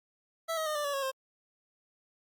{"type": "tone with pitch steps", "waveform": "25% pulse", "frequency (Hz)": [657, 633.9, 611.6, 590.1, 569.3, 549.3, 530], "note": ["E5", "D#5", "D#5", "D5", "C#5", "C#5", "C5"], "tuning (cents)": [-6, 32, -30, 8, 46, -16, 22], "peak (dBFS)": -27, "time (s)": [0.48, 1.117], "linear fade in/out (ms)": 20, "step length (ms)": 91, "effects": ["Opus 48 kbps"]}